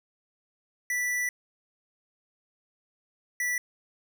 square tone pair in turn, 1970 / 1963.2 Hz, B6 / B6, -5 / -11 cents, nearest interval unison, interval 6 cents, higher first, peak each -27 dBFS, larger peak neither, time 0.9-1.29 / 3.4-3.58 s, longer first, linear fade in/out 2 ms, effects none

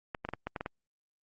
clicks, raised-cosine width 0.5 ms, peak -20 dBFS, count 8, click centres 0.148 / 0.25 / 0.289 / 0.336 / 0.47 / 0.562 / 0.609 / 0.661 s, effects Opus 48 kbps

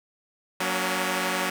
5% pulse chord, F# major, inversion none, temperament equal with one note detuned, 185 / 233.1 / 283.5 Hz, F#3 / A#3 / C#4, 0 / 0 / +39 cents, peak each -16 / -21 / -18 dBFS, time 0.6-1.5 s, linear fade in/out 5 ms, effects none

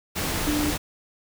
sine tone in noise, 297.7 Hz, D4, 24 cents sharp, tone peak -23 dBFS, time 0.46-0.72 s, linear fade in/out 20 ms, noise pink, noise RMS -27 dBFS, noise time 0.15-0.78 s, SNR +1 dB, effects none

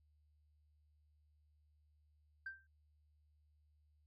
sine tone with exponential decay, 1568 Hz, G6, in tune, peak -39 dBFS, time 2.46-2.67 s, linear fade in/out 5 ms, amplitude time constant 44 ms, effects tanh soft clip ceiling -39 dBFS + added 75 Hz sine -70 dBFS peak until 4.06 s

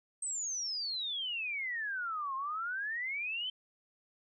sine exponential two-way sweep, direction down then up, 8372 to 1048 to 3121 Hz, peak -34 dBFS, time 0.22-3.5 s, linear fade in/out 5 ms, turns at 2.35 s, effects none

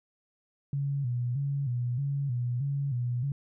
sine tone with vibrato, 130.9 Hz, C3, 1 cent sharp, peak -27 dBFS, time 0.73-3.32 s, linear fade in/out 2 ms, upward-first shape square, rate 1.6 Hz, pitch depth 120 cents each way, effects none

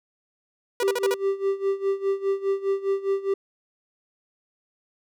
sawtooth tone bursts, 484.7 Hz, B4, 32 cents flat, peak -19 dBFS, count 5, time 0.8-1.141 s, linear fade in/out 2 ms, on 33 ms, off 44 ms
triangle tone with tremolo, 392 Hz, G4, in tune, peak -17 dBFS, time 0.82-3.34 s, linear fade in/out 5 ms, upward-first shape sine, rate 4.9 Hz, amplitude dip 85%
effects none

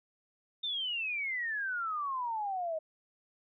sine exponential sweep, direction down, 3652 to 620 Hz, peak -32 dBFS, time 0.63-2.79 s, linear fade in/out 10 ms, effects none

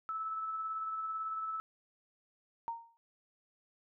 sine tone with tremolo, 1308 Hz, E6, 14 cents flat, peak -34 dBFS, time 0.09-1.6 s, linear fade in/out 0 ms, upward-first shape sine, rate 18 Hz, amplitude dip 30%
sine tone with exponential decay, 925 Hz, A#5, 14 cents flat, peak -32 dBFS, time 2.68-2.97 s, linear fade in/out 0 ms, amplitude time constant 62 ms
effects none

